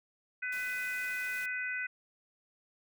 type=harmonic tone; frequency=500 Hz; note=B4; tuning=21 cents sharp; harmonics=3 / 4 / 5; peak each=-36 / -38 / -40 dBFS; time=0.42-1.87 s; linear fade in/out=10 ms
type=noise; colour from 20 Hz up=white; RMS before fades=-49 dBFS; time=0.52-1.46 s; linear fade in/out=5 ms
effects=none